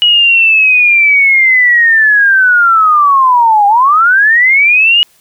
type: linear two-way sweep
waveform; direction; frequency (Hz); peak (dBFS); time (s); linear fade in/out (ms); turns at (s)
sine; down then up; 2920 to 796 to 2920; -4; 0.02-5.03; 0; 3.67
effects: white hiss -49 dBFS RMS until 5.2 s